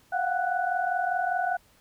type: tone cluster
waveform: sine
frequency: 692 / 717 / 757 / 1482 Hz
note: F5 / F5 / F#5 / F#6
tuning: -16 / +45 / +39 / +2 cents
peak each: -34 / -28 / -29 / -31 dBFS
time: 0.12-1.57 s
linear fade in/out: 10 ms
effects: pink hiss -61 dBFS RMS until 1.8 s